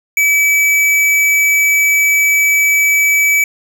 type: tone with hard clipping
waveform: sine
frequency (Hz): 2295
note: D7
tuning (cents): -40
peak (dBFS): -10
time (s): 0.17-3.44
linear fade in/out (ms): 2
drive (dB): 18
effects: none